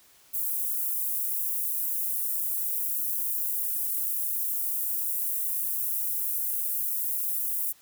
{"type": "high-pass noise", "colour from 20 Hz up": "pink", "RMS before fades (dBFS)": -29, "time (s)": [0.33, 7.73], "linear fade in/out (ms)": 20, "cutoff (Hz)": 12000, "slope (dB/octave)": 24, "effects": ["white hiss -58 dBFS RMS until 7.81 s"]}